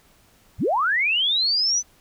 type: linear sweep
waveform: sine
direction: up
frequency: 36.71 to 6100 Hz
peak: -18 dBFS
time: 0.58-1.83 s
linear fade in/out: 50 ms
effects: pink hiss -57 dBFS RMS until 2 s